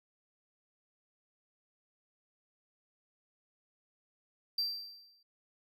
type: tone with exponential decay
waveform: triangle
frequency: 4699 Hz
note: D8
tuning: in tune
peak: -27 dBFS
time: 4.58-5.23 s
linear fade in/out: 5 ms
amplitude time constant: 140 ms
effects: none